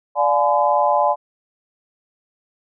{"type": "chord", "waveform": "sine", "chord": "D diminished seventh", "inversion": "none", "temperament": "just", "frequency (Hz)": [587.3, 704.8, 845.8, 1014.9], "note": ["D5", "F5", "Ab5", "Cb6"], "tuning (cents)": [0, 16, 31, 47], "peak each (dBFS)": [-19, -21, -18, -20], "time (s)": [0.15, 1.16], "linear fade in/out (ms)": 50, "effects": []}